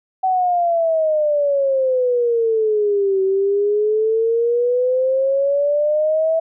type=exponential two-way sweep; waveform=sine; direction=down then up; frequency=760 to 380.8 to 655 Hz; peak=-14 dBFS; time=0.23-6.4 s; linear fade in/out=10 ms; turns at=3.22 s; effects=none